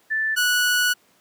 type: tone pair in turn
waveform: sine / sawtooth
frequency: 1760 / 1471.5 Hz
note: A6 / F#6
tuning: 0 / -10 cents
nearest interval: minor third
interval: 310 cents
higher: first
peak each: -20 / -14 dBFS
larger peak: second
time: 0.1-0.36 / 0.36-0.94 s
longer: second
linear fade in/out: 20 ms
effects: pink hiss -59 dBFS RMS until 1.2 s + high-pass 200 Hz 12 dB/octave